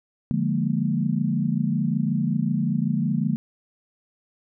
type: chord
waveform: sine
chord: Bb dominant seventh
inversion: first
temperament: equal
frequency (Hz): 146.83 / 174.61 / 207.7 / 233.1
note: D3 / F3 / Ab3 / Bb3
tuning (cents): 0 / 0 / 0 / 0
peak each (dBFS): -26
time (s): 0.31-3.36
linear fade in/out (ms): 0
effects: none